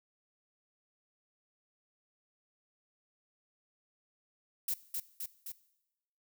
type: noise with echo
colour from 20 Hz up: violet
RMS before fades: -33 dBFS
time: 4.68-4.74 s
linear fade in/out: 5 ms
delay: 260 ms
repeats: 3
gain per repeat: -3 dB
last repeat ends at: 5.52 s
effects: noise-tail reverb RT60 0.9 s tail -18 dB re dry